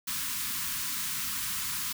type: band-stop noise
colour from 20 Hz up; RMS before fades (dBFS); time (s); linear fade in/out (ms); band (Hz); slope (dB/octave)
white; -33; 0.07-1.93; 10; 290 to 940; 96
effects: none